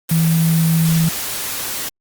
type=tone in noise; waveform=sine; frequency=163.1 Hz; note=E3; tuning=18 cents flat; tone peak=-12 dBFS; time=0.11-1.09 s; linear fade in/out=5 ms; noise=white; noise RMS=-24 dBFS; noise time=0.09-1.89 s; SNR=+9 dB; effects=Opus 32 kbps